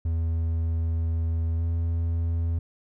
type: tone with pitch glide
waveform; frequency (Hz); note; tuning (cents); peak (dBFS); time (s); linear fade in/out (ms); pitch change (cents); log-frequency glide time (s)
triangle; 82.1 to 83.44; E2 to E2; -6 to +22; -21; 0.05-2.59; 5; +28; 1.56-1.63
effects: none